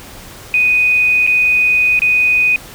sine tone with dropouts, 2489 Hz, D#7, in tune, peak -9 dBFS, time 0.54-2.56 s, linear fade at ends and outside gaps 1 ms, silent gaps 1.266-1.274 / 1.992-2.019 s, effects pink hiss -35 dBFS RMS until 2.74 s

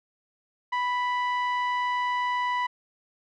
sawtooth tone with low-pass filter, 987.8 Hz, B5, in tune, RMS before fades -27 dBFS, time 0.72-2.67 s, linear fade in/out 10 ms, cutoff 2000 Hz, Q 1.1, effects none

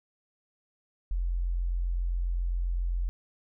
sine tone, 43.74 Hz, F1, 3 cents sharp, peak -26 dBFS, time 1.11-3.09 s, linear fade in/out 0 ms, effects none

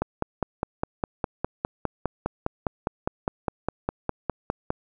click train, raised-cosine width 1 ms, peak -10 dBFS, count 24, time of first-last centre 0.02-4.704 s, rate 4.91 Hz, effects none

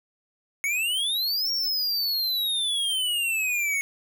square exponential two-way sweep, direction up then down, 2190 to 5588 to 2190 Hz, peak -24 dBFS, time 0.64-3.81 s, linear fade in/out 0 ms, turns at 1.51 s, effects none

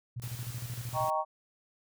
sine tone with tremolo, 120 Hz, B2, 49 cents flat, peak -34 dBFS, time 0.16-1.09 s, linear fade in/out 10 ms, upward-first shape square, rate 13 Hz, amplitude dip 70%
white noise, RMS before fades -46 dBFS, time 0.22-1.1 s, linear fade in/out 0 ms
sine chord, Eb dominant seventh, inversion none, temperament equal, 622.3 / 784 / 932.3 / 1108.7 Hz, Eb5 / G5 / Bb5 / Db6, 0 / 0 / 0 / 0 cents, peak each -33 dBFS, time 0.93-1.25 s, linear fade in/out 50 ms
effects none

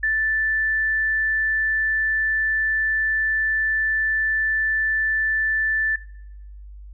sine tone, 1760 Hz, A6, in tune, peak -18 dBFS, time 0.03-5.96 s, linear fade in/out 5 ms, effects noise-tail reverb RT60 0.8 s tail -20 dB re dry + added 50 Hz sine -37 dBFS peak until 6.93 s

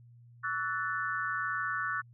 sine chord, F# minor seventh, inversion second, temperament equal with one note detuned, 1132.7 / 1318.5 / 1480 / 1760 Hz, C#6 / E6 / F#6 / A6, +37 / 0 / 0 / 0 cents, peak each -37 / -38 / -34 / -37 dBFS, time 0.43-2.02 s, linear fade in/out 20 ms, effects added 119 Hz sine -53 dBFS peak until 2.13 s

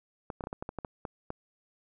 clicks, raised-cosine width 1 ms, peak -22 dBFS, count 11, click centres 0.302 / 0.408 / 0.439 / 0.471 / 0.529 / 0.625 / 0.691 / 0.787 / 0.848 / 1.052 / 1.304 s, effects none

